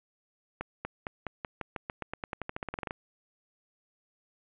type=accelerating click train; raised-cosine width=0.5 ms; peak=-19 dBFS; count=22; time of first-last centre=0.61-2.909 s; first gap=240 ms; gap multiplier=0.91; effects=resampled to 8000 Hz + 10-bit